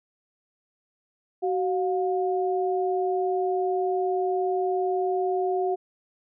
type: tone pair together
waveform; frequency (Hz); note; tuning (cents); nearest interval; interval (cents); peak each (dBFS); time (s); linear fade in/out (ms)
sine; 375.6 / 713; F#4 / F5; +26 / +36; major seventh; 1110; -24 / -27; 1.42-5.76; 20
effects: none